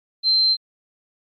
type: tone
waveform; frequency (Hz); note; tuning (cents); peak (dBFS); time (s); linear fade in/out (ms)
sine; 4121; C8; -27; -13; 0.23-0.57; 50
effects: tanh soft clip ceiling -9 dBFS + MP3 32 kbps